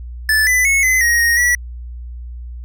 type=tone with pitch steps; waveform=square; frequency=1747 / 2000 / 2193 / 2034 / 1883 / 1867 / 1943 Hz; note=A6 / B6 / C#7 / C7 / A#6 / A#6 / B6; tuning=-13 / +21 / -19 / -50 / +17 / +2 / -29 cents; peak=-12 dBFS; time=0.29-1.55 s; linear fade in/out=2 ms; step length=180 ms; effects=added 60 Hz sine -27 dBFS peak until 2.64 s